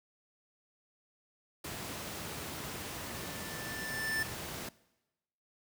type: noise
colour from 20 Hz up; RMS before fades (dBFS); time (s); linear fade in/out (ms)
pink; -41; 1.64-4.69; 5
type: tone with exponential growth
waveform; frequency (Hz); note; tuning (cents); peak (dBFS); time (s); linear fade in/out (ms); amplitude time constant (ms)
square; 1766; A6; +6; -31; 2.66-4.23; 5; 340
effects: noise-tail reverb RT60 1.0 s tail -21 dB re dry + high-pass 80 Hz 12 dB/octave

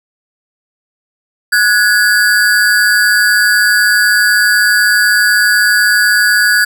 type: ring-modulated tone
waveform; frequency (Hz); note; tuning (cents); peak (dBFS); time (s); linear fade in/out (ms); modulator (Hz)
square; 1568; G6; 0; -5; 1.52-6.65; 10; 104
effects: none

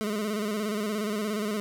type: tone with vibrato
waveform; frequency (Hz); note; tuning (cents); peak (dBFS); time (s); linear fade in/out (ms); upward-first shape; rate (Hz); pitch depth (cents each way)
25% pulse; 211.1; G#3; +29; -24; 0.01-1.6; 0; square; 17; 54
effects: 11-bit

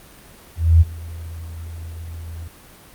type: tone with ADSR envelope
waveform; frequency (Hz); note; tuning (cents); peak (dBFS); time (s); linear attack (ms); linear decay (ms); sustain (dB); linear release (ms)
sine; 82.41; E2; 0; -6; 0.56-2.48; 250; 27; -23; 5
effects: pink hiss -45 dBFS RMS until 2.94 s + Opus 32 kbps

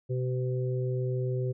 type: harmonic tone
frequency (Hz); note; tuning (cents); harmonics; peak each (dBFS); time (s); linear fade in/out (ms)
127; B2; +49; 1 / 3 / 4; -28 / -34 / -38; 0.09-1.53; 20
effects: none

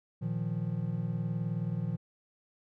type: chord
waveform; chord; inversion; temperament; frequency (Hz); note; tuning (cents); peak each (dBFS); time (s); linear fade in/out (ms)
triangle; Bb suspended fourth; none; equal; 116.54 / 155.56 / 174.61; Bb2 / Eb3 / F3; 0 / 0 / 0; -33; 0.21-1.97; 20
effects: none

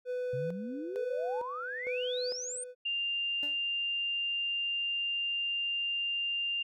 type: tone with tremolo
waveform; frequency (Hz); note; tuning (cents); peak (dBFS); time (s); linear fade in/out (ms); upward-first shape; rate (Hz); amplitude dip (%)
triangle; 498.6; B4; +16; -30; 0.05-2.75; 50; square; 1.1; 70
type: exponential sweep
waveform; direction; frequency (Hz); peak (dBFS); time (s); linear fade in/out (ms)
sine; up; 125.1 to 9110; -36; 0.33-2.64; 5
type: tone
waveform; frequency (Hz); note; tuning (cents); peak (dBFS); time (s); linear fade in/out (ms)
sine; 2794; F7; 0; -30; 2.85-6.63; 10
type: tone with exponential decay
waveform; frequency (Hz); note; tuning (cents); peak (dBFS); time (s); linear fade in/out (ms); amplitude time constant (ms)
25% pulse; 291.5; D4; -13; -38; 3.43-3.65; 0; 47
effects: none

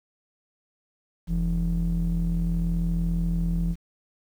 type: ring-modulated tone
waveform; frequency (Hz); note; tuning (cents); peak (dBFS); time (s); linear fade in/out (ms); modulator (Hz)
triangle; 63.1; B1; +38; -17; 1.27-3.76; 50; 106
effects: 9-bit

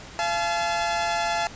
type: tone pair together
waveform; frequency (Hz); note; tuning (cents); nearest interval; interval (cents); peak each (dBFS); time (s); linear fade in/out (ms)
sawtooth; 685 / 858.8; F5 / A5; -34 / -42; major third; 392; -22; 0.19-1.47; 0
effects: pink hiss -42 dBFS RMS until 1.55 s + resampled to 16000 Hz

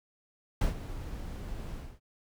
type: noise with ADSR envelope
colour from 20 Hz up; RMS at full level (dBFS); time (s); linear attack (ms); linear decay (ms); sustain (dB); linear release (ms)
brown; -25; 0.61-2; 5; 120; -14; 240
effects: none

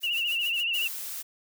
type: noise with tremolo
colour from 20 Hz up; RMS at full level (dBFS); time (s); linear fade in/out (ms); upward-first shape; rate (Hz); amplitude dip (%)
blue; -38; 0-0.65; 50; triangle; 7.1; 95
type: tone with vibrato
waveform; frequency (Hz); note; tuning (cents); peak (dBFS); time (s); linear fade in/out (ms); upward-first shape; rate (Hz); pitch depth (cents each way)
sine; 2794; F7; 0; -25; 0.03-0.88; 10; sine; 14; 74
type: noise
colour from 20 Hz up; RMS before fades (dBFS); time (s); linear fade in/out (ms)
blue; -36; 0.73-1.23; 20
effects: none

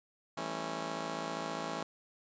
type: chord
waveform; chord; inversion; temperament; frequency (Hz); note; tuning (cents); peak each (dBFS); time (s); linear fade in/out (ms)
10% pulse; A dominant seventh; second; just; 165 / 198 / 220 / 275; E3 / G3 / A3 / C#4; +2 / +18 / 0 / -14; -34 / -38 / -35 / -33; 0.37-1.83; 5
effects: resampled to 16000 Hz

